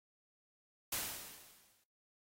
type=noise with exponential decay; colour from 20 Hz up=white; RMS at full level=-36 dBFS; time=0.92-1.84 s; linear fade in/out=5 ms; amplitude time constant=200 ms; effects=noise-tail reverb RT60 0.5 s tail -26 dB re dry + AAC 48 kbps